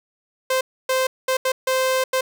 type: tone bursts at uneven times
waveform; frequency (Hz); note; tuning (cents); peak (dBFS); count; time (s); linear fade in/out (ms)
sawtooth; 520; C5; -11; -14; 6; 0.5-0.61 / 0.89-1.07 / 1.28-1.37 / 1.45-1.52 / 1.67-2.04 / 2.13-2.21; 5
effects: none